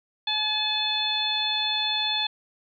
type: harmonic tone with a mistuned harmonic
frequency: 855 Hz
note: A5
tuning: 50 cents flat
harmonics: 1 / 2 / 3 / 4 / 5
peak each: -32 / -36 / -33 / -25 / -31 dBFS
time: 0.27-2.27 s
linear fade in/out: 5 ms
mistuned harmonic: 4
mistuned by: +35 cents
effects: none